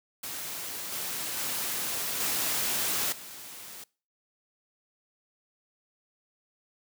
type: noise with level steps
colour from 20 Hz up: white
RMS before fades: -37 / -34 / -32 / -29 / -44 dBFS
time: 0.23-3.84 s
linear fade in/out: 5 ms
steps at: 0.92 / 1.37 / 2.2 / 3.12 s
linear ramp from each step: 5 ms
effects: noise-tail reverb RT60 0.4 s tail -25 dB re dry + high-pass 100 Hz 12 dB/octave